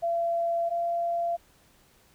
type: tone pair in turn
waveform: sine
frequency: 679 / 684.9 Hz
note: F5 / F5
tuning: -49 / -34 cents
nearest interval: unison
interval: 15 cents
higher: second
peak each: -24 / -25 dBFS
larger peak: first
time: 0.02-0.7 / 0.7-1.37 s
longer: first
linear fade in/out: 20 ms
effects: pink hiss -61 dBFS RMS until 2.14 s